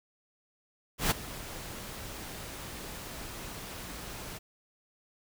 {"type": "noise with ADSR envelope", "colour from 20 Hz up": "pink", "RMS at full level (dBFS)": -25, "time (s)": [0.98, 4.39], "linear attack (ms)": 130, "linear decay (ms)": 14, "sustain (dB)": -17, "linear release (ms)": 18, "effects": []}